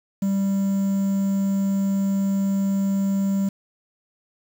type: tone with quantisation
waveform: triangle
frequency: 196 Hz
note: G3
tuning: in tune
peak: -17 dBFS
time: 0.22-3.49 s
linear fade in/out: 5 ms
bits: 7
effects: none